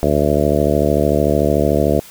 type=harmonic tone; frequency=73.42 Hz; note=D2; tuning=in tune; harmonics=1 / 2 / 3 / 4 / 5 / 6 / 7 / 8 / 9; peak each=-21 / -21 / -21 / -21 / -21 / -21 / -21 / -21 / -21 dBFS; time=0.03-2 s; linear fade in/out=0 ms; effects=white hiss -40 dBFS RMS until 2.1 s